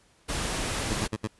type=noise; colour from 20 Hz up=pink; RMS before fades=-30 dBFS; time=0.28-1.08 s; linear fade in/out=20 ms
type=tone bursts; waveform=15% pulse; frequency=108.5 Hz; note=A2; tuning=24 cents flat; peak=-21 dBFS; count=4; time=0.9-1.275 s; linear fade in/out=10 ms; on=42 ms; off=69 ms
effects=pink hiss -62 dBFS RMS until 1.39 s + resampled to 24000 Hz